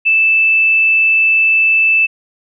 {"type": "tone", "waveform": "sine", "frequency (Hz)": 2637, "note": "E7", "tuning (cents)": 0, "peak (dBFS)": -8, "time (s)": [0.05, 2.07], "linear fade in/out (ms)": 20, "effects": []}